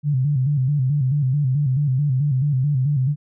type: tone with vibrato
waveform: sine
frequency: 137.7 Hz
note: C#3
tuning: 11 cents flat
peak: -16 dBFS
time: 0.03-3.16 s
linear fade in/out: 50 ms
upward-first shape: square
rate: 4.6 Hz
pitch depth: 110 cents each way
effects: none